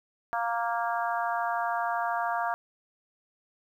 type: harmonic tone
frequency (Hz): 233.1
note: A#3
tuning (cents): 0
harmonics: 3 / 4 / 5 / 6 / 7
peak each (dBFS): -30 / -32 / -34 / -36 / -37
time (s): 0.33-2.54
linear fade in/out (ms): 0
effects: 10-bit